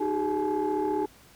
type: tone cluster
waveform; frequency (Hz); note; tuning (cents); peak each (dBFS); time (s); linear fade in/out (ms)
sine; 308.8 / 381.5 / 416.6 / 854; D#4 / G4 / G#4 / G#5; -13 / -47 / +5 / +48; -29; 0-1.06; 10
effects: tanh soft clip ceiling -19 dBFS + pink hiss -55 dBFS RMS until 1.35 s